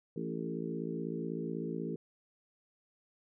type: harmonic tone with a mistuned harmonic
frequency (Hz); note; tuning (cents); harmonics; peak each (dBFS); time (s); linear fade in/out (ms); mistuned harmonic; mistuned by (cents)
56.1; A1; +34; 3 / 4 / 5 / 6 / 7 / 8; -40 / -41 / -42 / -43 / -43 / -44; 0.16-1.96; 5; 7; +19
effects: none